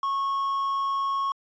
triangle tone with quantisation, 1098 Hz, C#6, 17 cents flat, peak -22 dBFS, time 0.03-1.32 s, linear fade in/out 2 ms, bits 8, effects resampled to 16000 Hz

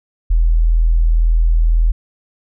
sine tone, 40.97 Hz, E1, 10 cents flat, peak -9 dBFS, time 0.3-1.92 s, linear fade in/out 10 ms, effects none

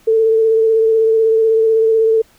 sine tone with vibrato, 445.6 Hz, A4, 22 cents sharp, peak -9 dBFS, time 0.07-2.22 s, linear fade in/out 10 ms, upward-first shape sine, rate 16 Hz, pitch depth 19 cents each way, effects pink hiss -51 dBFS RMS until 2.38 s

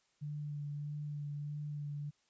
sine tone with vibrato, 146.83 Hz, D3, in tune, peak -38 dBFS, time 0.21-2.11 s, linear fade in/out 20 ms, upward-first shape sine, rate 1.6 Hz, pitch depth 18 cents each way, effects white hiss -75 dBFS RMS until 2.29 s + resampled to 16000 Hz

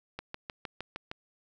click train, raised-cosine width 0.3 ms, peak -21 dBFS, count 7, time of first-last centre 0.19-1.114 s, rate 6.49 Hz, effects none

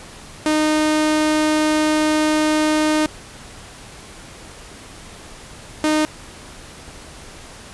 sawtooth tone bursts at uneven times, 307.5 Hz, D#4, 20 cents flat, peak -11 dBFS, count 2, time 0.46-3.06 / 5.84-6.05 s, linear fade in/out 0 ms, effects pink hiss -39 dBFS RMS until 7.73 s + resampled to 24000 Hz

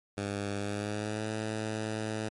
10% pulse tone with pitch glide, 101 to 108.88 Hz, G#2 to A2, -48 to -18 cents, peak -24 dBFS, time 0.17-2.29 s, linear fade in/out 10 ms, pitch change +130 cents, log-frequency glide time 0.57-1.29 s, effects MP3 48 kbps

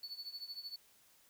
triangle tone with tremolo, 4450 Hz, C#8, 6 cents sharp, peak -39 dBFS, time 0.03-0.76 s, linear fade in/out 2 ms, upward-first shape triangle, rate 13 Hz, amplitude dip 90%, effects white hiss -67 dBFS RMS until 1.29 s

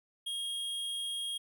square tone, 3259 Hz, G#7, 33 cents flat, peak -35 dBFS, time 0.26-1.38 s, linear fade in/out 10 ms, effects none

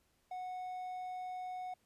triangle tone, 735 Hz, F#5, 12 cents flat, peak -38 dBFS, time 0.31-1.74 s, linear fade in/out 5 ms, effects pink hiss -75 dBFS RMS until 1.85 s + resampled to 32000 Hz

